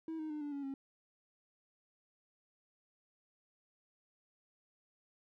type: tone with pitch steps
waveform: triangle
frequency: 322.6 / 311.8 / 301.3 / 291.2 / 281.5 / 272.1 Hz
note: E4 / D#4 / D4 / D4 / C#4 / C#4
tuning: -37 / +4 / +44 / -15 / +27 / -32 cents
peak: -36 dBFS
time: 0.08-0.74 s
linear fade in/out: 2 ms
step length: 110 ms
effects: tanh soft clip ceiling -32 dBFS